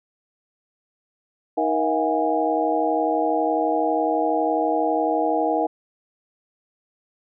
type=tone cluster; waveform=sine; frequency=314.4 / 474.2 / 651 / 723 / 821 Hz; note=D#4 / A#4 / E5 / F#5 / G#5; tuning=+18 / +30 / -22 / -40 / -20 cents; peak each=-25 dBFS; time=1.57-5.67 s; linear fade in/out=10 ms; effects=none